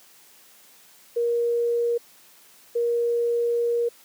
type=tone pair in turn; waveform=sine; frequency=472.3 / 472.3 Hz; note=A#4 / A#4; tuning=+23 / +23 cents; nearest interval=unison; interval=0 cents; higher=neither; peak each=-20 dBFS; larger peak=neither; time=1.16-1.98 / 2.75-3.89 s; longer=second; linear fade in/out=10 ms; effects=white hiss -53 dBFS RMS until 4.04 s + high-pass 150 Hz 12 dB/octave